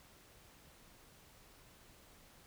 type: silence
effects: pink hiss -62 dBFS RMS until 2.46 s